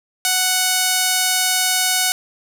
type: tone with band-pass filter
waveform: sawtooth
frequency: 740 Hz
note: F#5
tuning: in tune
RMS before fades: -18 dBFS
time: 0.25-2.12 s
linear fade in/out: 0 ms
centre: 8900 Hz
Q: 0.58
effects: none